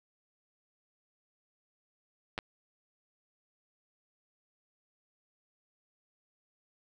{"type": "clicks", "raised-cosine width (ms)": 0.3, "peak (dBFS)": -19, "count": 2, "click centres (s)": [2.379, 2.388], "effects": []}